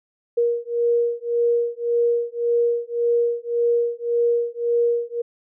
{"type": "beating tone pair", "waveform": "sine", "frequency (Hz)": [471.9, 473.7], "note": ["A#4", "A#4"], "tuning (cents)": [21, 28], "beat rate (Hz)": 1.8, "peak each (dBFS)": -21, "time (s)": [0.37, 5.22], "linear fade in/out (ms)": 10, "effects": []}